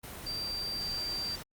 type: tone in noise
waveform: sine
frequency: 4699 Hz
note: D8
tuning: in tune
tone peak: -33 dBFS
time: 0.26-1.36 s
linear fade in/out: 10 ms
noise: pink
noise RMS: -43 dBFS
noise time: 0.03-1.43 s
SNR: +7 dB
effects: Opus 32 kbps